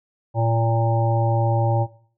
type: harmonic tone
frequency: 114.6 Hz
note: A#2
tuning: 29 cents flat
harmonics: 1 / 3 / 5 / 7 / 8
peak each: -19 / -30 / -25 / -26 / -31 dBFS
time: 0.34-1.87 s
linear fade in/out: 50 ms
effects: noise-tail reverb RT60 0.5 s tail -17 dB re dry